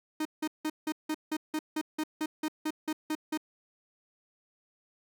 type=tone bursts; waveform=45% pulse; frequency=309.6 Hz; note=D#4; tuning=9 cents flat; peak=-29 dBFS; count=15; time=0.2-3.375 s; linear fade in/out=5 ms; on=53 ms; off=170 ms; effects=none